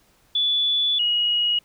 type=tone pair in turn; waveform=sine; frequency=3450 / 2896 Hz; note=A7 / F#7; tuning=-35 / -38 cents; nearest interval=minor third; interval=303 cents; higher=first; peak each=-18 dBFS; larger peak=neither; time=0.35-0.99 / 0.99-1.59 s; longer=first; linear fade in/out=5 ms; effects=pink hiss -60 dBFS RMS until 1.64 s